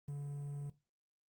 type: tone with quantisation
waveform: triangle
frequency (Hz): 143.3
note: D3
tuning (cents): -42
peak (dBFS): -37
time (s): 0.08-0.7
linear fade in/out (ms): 5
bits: 11
effects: noise-tail reverb RT60 0.3 s tail -20 dB re dry + Opus 24 kbps